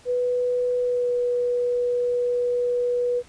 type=tone with pitch glide; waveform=sine; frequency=493.9 to 488.2 Hz; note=B4 to B4; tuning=0 to -20 cents; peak=-20 dBFS; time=0.05-3.23 s; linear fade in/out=50 ms; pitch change=-20 cents; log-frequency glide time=0.79-1.13 s; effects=pink hiss -52 dBFS RMS until 3.28 s + resampled to 22050 Hz